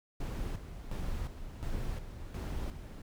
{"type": "noise with tremolo", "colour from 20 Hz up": "brown", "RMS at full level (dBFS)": -36, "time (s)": [0.2, 3.02], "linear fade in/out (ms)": 5, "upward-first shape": "square", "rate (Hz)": 1.4, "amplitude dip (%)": 60, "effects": []}